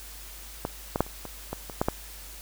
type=clicks; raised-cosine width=1 ms; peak=-14 / -12 / -7 / -30 / -22 / -17 / -23 / -9 / -9 dBFS; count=9; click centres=0.651 / 0.959 / 1.006 / 1.065 / 1.253 / 1.53 / 1.698 / 1.815 / 1.885 s; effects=added 50 Hz sine -45 dBFS peak until 2.41 s + white hiss -45 dBFS RMS until 2.41 s

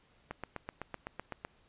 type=click train; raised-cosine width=0.5 ms; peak=-23 dBFS; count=10; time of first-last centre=0.31-1.449 s; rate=7.9 Hz; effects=pink hiss -67 dBFS RMS until 1.68 s + resampled to 8000 Hz

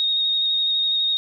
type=tone with vibrato; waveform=sine; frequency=3729 Hz; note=A#7; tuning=in tune; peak=-18 dBFS; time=0-1.17 s; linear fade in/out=0 ms; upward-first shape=square; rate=12 Hz; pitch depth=14 cents each way; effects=none

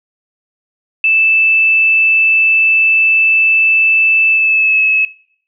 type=tone with pitch glide; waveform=sine; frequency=2637 to 2586 Hz; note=E7 to E7; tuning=0 to -34 cents; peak=-8 dBFS; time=1.04-5.05 s; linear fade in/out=2 ms; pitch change=-34 cents; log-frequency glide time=4.29-4.82 s; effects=noise-tail reverb RT60 0.7 s tail -22 dB re dry

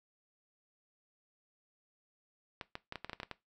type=clicks; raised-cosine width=0.3 ms; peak=-24 dBFS; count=10; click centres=2.612 / 2.754 / 2.924 / 2.957 / 3.046 / 3.096 / 3.132 / 3.201 / 3.232 / 3.313 s; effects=noise-tail reverb RT60 0.2 s tail -18 dB re dry

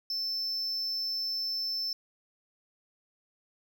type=tone; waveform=triangle; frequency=5300 Hz; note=E8; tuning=9 cents sharp; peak=-29 dBFS; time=0.1-1.93 s; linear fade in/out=2 ms; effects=none

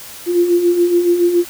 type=beating tone pair; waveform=sine; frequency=342.7 / 349.8 Hz; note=F4 / F4; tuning=-33 / +3 cents; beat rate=7.1 Hz; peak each=-19 / -11 dBFS; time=0.26-1.45 s; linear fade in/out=50 ms; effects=white hiss -34 dBFS RMS until 1.49 s

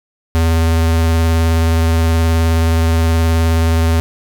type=tone with vibrato; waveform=square; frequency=82 Hz; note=E2; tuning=9 cents flat; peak=-11 dBFS; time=0.35-4 s; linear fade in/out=0 ms; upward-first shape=sine; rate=19 Hz; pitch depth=17 cents each way; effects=none

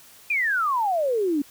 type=exponential sweep; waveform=sine; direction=down; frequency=2489 to 274.5 Hz; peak=-20 dBFS; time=0.3-1.42 s; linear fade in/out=5 ms; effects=white hiss -50 dBFS RMS until 1.5 s

